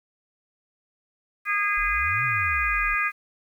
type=harmonic tone; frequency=409.9 Hz; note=G#4; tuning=23 cents flat; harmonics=3 / 4 / 5 / 6; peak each=-27 / -27 / -27 / -27 dBFS; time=1.45-3.12 s; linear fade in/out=50 ms
type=exponential two-way sweep; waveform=sine; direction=up then down; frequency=34.05 to 132.2 to 34.05 Hz; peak=-32 dBFS; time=1.77-2.95 s; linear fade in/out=10 ms; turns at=2.24 s
effects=9-bit